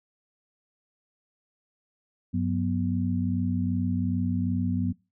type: tone cluster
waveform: sine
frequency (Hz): 96.2 / 182.7 / 245.3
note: G2 / F#3 / B3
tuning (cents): -32 / -22 / -12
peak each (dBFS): -28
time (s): 2.33-4.93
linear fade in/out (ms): 20
effects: noise-tail reverb RT60 0.3 s tail -24 dB re dry